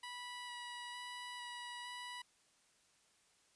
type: tone with vibrato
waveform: 15% pulse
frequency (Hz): 976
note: B5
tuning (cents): -21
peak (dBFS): -39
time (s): 0.03-2.22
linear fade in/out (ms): 5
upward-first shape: square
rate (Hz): 1.1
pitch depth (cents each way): 9
effects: white hiss -72 dBFS RMS until 3.55 s + resampled to 22050 Hz